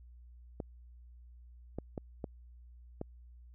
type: clicks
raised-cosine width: 2 ms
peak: -24 dBFS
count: 5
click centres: 0.602 / 1.786 / 1.978 / 2.242 / 3.014 s
effects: added 60 Hz sine -52 dBFS peak until 3.54 s